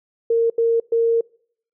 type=tone bursts at uneven times; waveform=sine; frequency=460.6 Hz; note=A#4; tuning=21 cents flat; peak=-14 dBFS; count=3; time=0.3-0.5 / 0.58-0.8 / 0.92-1.21 s; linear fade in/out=5 ms; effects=noise-tail reverb RT60 0.6 s tail -25 dB re dry